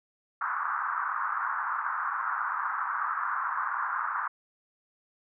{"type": "band-pass noise", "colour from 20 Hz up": "pink", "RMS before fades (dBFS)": -31, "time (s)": [0.41, 4.28], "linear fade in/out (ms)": 5, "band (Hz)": [1000, 1500], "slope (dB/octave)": 48, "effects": []}